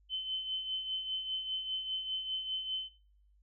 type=tone with tremolo; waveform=sine; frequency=3059 Hz; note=G7; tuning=43 cents flat; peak=-32 dBFS; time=0.09-2.89 s; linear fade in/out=50 ms; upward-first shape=triangle; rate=5 Hz; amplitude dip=65%; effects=noise-tail reverb RT60 0.6 s tail -18 dB re dry + added 50 Hz sine -63 dBFS peak until 3.42 s